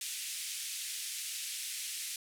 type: band-pass noise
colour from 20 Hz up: white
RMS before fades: -40 dBFS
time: 0.01-2.16 s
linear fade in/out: 2 ms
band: 2200 to 11000 Hz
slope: 24 dB/octave
effects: none